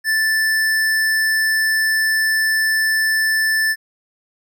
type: tone with hard clipping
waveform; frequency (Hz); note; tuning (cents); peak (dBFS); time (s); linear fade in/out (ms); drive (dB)
sine; 1760; A6; 0; -16; 0.04-3.76; 50; 18
effects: none